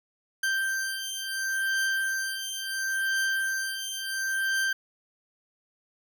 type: beating tone pair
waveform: 40% pulse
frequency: 1568 / 1568.72 Hz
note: G6 / G6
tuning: 0 / +1 cents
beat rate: 0.72 Hz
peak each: -29 dBFS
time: 0.43-4.73 s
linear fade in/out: 5 ms
effects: none